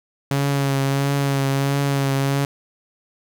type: tone with vibrato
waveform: sawtooth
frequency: 138.59 Hz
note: C#3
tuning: in tune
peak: -14 dBFS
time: 0.31-2.45 s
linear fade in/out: 2 ms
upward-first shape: triangle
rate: 1.5 Hz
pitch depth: 32 cents each way
effects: 8-bit